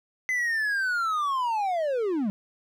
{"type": "linear sweep", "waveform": "triangle", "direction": "down", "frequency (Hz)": [2042, 188.5], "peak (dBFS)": -22, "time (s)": [0.29, 2.3], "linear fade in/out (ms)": 0, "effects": []}